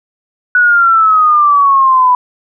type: exponential sweep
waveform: sine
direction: down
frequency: 1480 to 987.8 Hz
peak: -5 dBFS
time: 0.55-2.15 s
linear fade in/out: 2 ms
effects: none